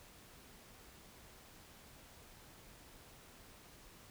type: silence
effects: pink hiss -59 dBFS RMS until 4.1 s